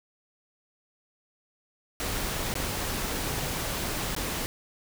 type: noise with dropouts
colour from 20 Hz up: pink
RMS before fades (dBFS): -31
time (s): 2-4.46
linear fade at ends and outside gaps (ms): 0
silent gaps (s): 2.54-2.554 / 4.15-4.164
effects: none